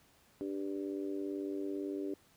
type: harmonic tone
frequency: 98 Hz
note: G2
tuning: in tune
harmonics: 3 / 4 / 5 / 6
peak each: -38 / -39 / -50 / -51 dBFS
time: 0.41-2.14 s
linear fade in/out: 0 ms
effects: pink hiss -66 dBFS RMS until 2.36 s + high-pass 60 Hz 12 dB/octave